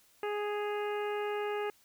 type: harmonic tone with a mistuned harmonic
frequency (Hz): 415.3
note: G#4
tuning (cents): 0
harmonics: 1 / 2 / 3 / 4 / 5 / 6 / 7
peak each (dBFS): -33 / -39 / -43 / -45 / -47 / -49 / -50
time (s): 0.23-1.7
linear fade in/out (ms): 2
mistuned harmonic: 7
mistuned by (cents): -46
effects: white hiss -65 dBFS RMS until 1.84 s